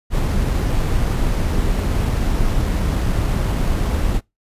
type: noise with sample-and-hold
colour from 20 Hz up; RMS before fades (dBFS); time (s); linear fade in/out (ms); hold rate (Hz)
brown; -18; 0.1-4.21; 50; 11025
effects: noise-tail reverb RT60 0.2 s tail -24 dB re dry + resampled to 32000 Hz

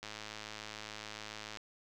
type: click train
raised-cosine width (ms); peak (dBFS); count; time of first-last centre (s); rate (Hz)
0.2; -26; 166; 0.03-1.572; 107
effects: none

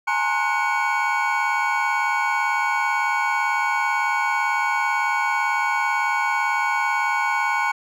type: tone cluster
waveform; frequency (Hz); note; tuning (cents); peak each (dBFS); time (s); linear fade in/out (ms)
triangle; 838 / 916 / 1061 / 1470 / 2245; G#5 / A#5 / C6 / F#6 / C#7; +15 / -31 / +24 / -12 / +21; -24; 0.07-7.72; 10
effects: none

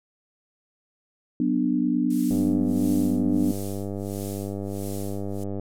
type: chord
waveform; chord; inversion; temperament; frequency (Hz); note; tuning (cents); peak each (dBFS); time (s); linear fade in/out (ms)
sine; B minor; second; just; 185.21 / 246.9 / 296.3; F#3 / B3 / D4; +2 / 0 / +15; -28 / -23 / -24; 1.4-3.52; 2
type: noise with tremolo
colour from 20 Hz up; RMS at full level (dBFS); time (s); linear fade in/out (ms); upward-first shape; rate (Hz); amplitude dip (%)
violet; -34; 2.1-5.44; 5; sine; 1.5; 95
type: click train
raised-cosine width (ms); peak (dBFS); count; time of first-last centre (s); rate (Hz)
2; -19; 328; 2.31-5.596; 99.5
effects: low-pass 11000 Hz 12 dB/octave

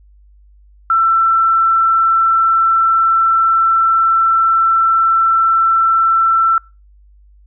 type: tone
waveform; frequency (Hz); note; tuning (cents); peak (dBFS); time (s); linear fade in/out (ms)
sine; 1339; E6; +27; -9; 0.9-6.58; 2
effects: noise-tail reverb RT60 0.3 s tail -25 dB re dry + added 50 Hz sine -43 dBFS peak until 7.46 s

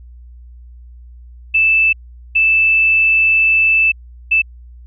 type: tone bursts at uneven times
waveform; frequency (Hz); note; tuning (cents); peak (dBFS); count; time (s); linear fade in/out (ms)
sine; 2637; E7; 0; -9; 3; 1.54-1.93 / 2.35-3.92 / 4.31-4.42; 10
effects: added 60 Hz sine -35 dBFS peak until 4.86 s

